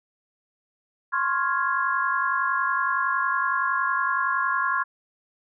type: chord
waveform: sine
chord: Db major seventh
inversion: third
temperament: equal with one note detuned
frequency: 1046.5 / 1097.3 / 1396.9 / 1661.2 Hz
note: C6 / Db6 / F6 / Ab6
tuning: 0 / -18 / 0 / 0 cents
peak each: -27 dBFS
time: 1.12-4.84 s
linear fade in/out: 20 ms
effects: none